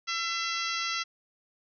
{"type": "harmonic tone with a mistuned harmonic", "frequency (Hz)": 674, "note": "E5", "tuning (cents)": 38, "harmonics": [2, 3, 4, 5, 6, 7, 8, 9], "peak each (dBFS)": [-34, -36, -37, -38, -39, -39, -40, -41], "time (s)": [0.07, 1.04], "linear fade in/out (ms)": 20, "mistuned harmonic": 5, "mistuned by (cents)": -42, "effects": []}